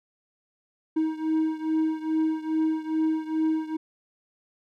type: beating tone pair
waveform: triangle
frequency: 315.5 / 317.9 Hz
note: D#4 / D#4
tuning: +24 / +37 cents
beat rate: 2.4 Hz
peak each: -23 / -26 dBFS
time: 0.96-3.77 s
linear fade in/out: 10 ms
effects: none